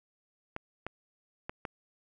clicks, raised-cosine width 0.5 ms, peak -21 dBFS, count 4, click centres 0.564 / 0.866 / 1.495 / 1.652 s, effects none

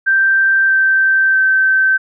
sine tone with pitch steps, 1568 / 1557.2 / 1546.4 Hz, G6 / G6 / G6, 0 / -12 / -24 cents, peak -9 dBFS, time 0.06-1.98 s, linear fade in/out 20 ms, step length 640 ms, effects none

